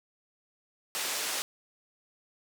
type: band-pass noise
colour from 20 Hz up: white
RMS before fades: -33 dBFS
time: 0.95-1.42 s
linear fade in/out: 0 ms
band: 360 to 8700 Hz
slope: 12 dB/octave
effects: none